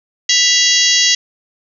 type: harmonic tone with a mistuned harmonic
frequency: 659.3 Hz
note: E5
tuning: in tune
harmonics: 3 / 4 / 5 / 6 / 7 / 8 / 9 / 10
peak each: -18 / -18 / -18 / -18 / -18 / -18 / -18 / -18 dBFS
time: 0.29-1.15 s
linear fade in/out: 5 ms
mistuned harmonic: 4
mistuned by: +120 cents
effects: none